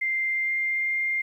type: tone with pitch glide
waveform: sine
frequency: 2093 to 2110 Hz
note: C7 to C7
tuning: 0 to +14 cents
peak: -23 dBFS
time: 0.01-1.22 s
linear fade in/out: 10 ms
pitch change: +14 cents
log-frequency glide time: 0.25-0.96 s
effects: 10-bit